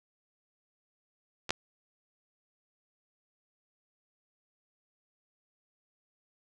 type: clicks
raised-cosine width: 0.2 ms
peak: -20 / -9 dBFS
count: 2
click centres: 1.493 / 1.506 s
effects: none